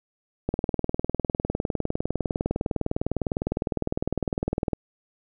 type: click train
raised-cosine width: 2 ms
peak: -11 dBFS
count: 85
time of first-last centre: 0.49-4.732 s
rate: 19.8 Hz
effects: none